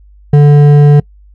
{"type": "tone with hard clipping", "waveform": "triangle", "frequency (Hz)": 146, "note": "D3", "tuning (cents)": -10, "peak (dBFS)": -3, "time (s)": [0.33, 1], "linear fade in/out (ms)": 5, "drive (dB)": 12, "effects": ["noise-tail reverb RT60 0.1 s tail -25 dB re dry", "added 50 Hz sine -37 dBFS peak until 1.34 s"]}